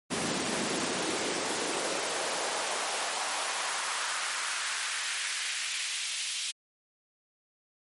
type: noise with high-pass filter sweep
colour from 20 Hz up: pink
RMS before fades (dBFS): -32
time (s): 0.1-6.52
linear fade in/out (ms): 20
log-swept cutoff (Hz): 200 to 3200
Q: 1.4
effects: MP3 48 kbps